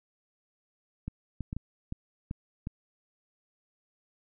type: clicks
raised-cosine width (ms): 5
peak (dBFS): -22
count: 7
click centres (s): 1.08 / 1.407 / 1.529 / 1.566 / 1.924 / 2.311 / 2.671
effects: none